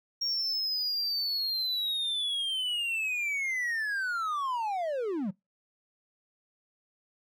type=linear sweep; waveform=triangle; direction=down; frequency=5588 to 170 Hz; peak=-27 dBFS; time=0.21-5.31 s; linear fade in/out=10 ms; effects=noise-tail reverb RT60 0.2 s tail -24 dB re dry